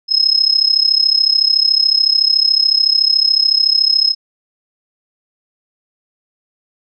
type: tone with amplitude modulation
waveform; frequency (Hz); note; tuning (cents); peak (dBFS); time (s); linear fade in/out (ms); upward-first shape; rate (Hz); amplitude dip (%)
sine; 5150; E8; -41; -6; 0.08-4.15; 50; sine; 33.8; 85
effects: none